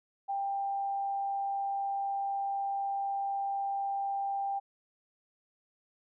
sine tone with amplitude modulation, 792 Hz, G5, 18 cents sharp, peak -29 dBFS, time 0.28-4.6 s, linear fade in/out 20 ms, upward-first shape sine, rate 120 Hz, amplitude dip 25%, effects none

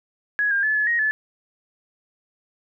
sine tone with pitch steps, 1674 / 1606 / 1728 / 1712 / 1878 / 1730 Hz, G#6 / G6 / A6 / A6 / A#6 / A6, +13 / +41 / -32 / -48 / +12 / -30 cents, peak -18 dBFS, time 0.39-1.11 s, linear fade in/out 0 ms, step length 120 ms, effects none

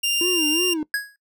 sawtooth tone, 2794 Hz, F7, in tune, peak -16 dBFS, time 0.03-0.74 s, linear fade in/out 10 ms
triangle tone with vibrato, 331.9 Hz, E4, 12 cents sharp, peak -20 dBFS, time 0.21-0.83 s, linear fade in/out 2 ms, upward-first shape sine, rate 2.8 Hz, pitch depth 170 cents each way
square tone with exponential decay, 1661.2 Hz, G#6, in tune, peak -18 dBFS, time 0.94-1.16 s, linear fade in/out 2 ms, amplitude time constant 47 ms
effects noise-tail reverb RT60 0.1 s tail -20 dB re dry

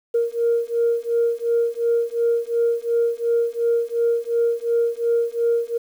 sine beating tone pair, 466.2 / 469 Hz, A#4 / A#4, 0 / +11 cents, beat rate 2.8 Hz, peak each -20 dBFS, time 0.14-5.78 s, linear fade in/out 10 ms, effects tanh soft clip ceiling -11 dBFS + 8-bit

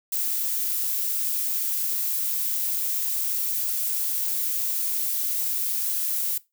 violet noise, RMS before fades -26 dBFS, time 0.12-6.38 s, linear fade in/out 5 ms, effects noise-tail reverb RT60 0.2 s tail -19 dB re dry

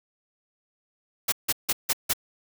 white noise bursts, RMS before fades -23 dBFS, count 5, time 1.28-2.135 s, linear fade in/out 10 ms, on 43 ms, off 160 ms, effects none

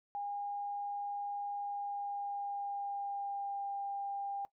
sine tone with pitch glide, 812 to 799.4 Hz, G#5 to G5, -39 to +34 cents, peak -36 dBFS, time 0.15-4.45 s, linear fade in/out 0 ms, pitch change -27 cents, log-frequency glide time 1.53-3.7 s, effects noise-tail reverb RT60 0.1 s tail -18 dB re dry

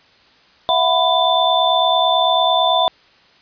sine tone cluster, 661 / 730 / 997 / 3538 Hz, E5 / F#5 / B5 / A7, +5 / -24 / +16 / +9 cents, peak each -18 dBFS, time 0.69-2.88 s, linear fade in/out 0 ms, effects white hiss -51 dBFS RMS until 3.41 s + resampled to 11025 Hz

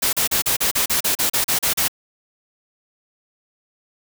white noise bursts, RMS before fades -19 dBFS, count 13, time 0.02-1.882 s, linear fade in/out 10 ms, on 110 ms, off 36 ms, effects none

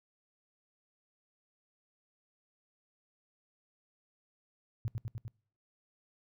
sine tone with echo, 112.5 Hz, A2, 39 cents sharp, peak -31 dBFS, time 4.85-4.88 s, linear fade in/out 0 ms, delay 100 ms, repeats 4, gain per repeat -2 dB, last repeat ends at 5.28 s, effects noise-tail reverb RT60 0.5 s tail -25 dB re dry

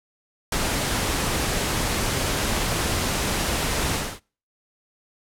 pink noise with ADSR envelope, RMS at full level -22 dBFS, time 0.52-4.2 s, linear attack 4 ms, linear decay 6 ms, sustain -2 dB, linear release 260 ms, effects noise-tail reverb RT60 0.4 s tail -26 dB re dry + low-pass 12000 Hz 12 dB/octave

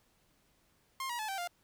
sawtooth tone with pitch steps, 1062 / 957.1 / 862.6 / 777.4 / 700.7 Hz, C6 / A#5 / A5 / G5 / F5, +25 / +45 / -35 / -15 / +6 cents, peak -32 dBFS, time 1-1.475 s, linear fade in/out 2 ms, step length 95 ms, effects pink hiss -71 dBFS RMS until 1.63 s

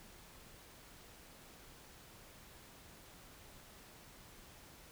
silence, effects pink hiss -58 dBFS RMS until 4.91 s

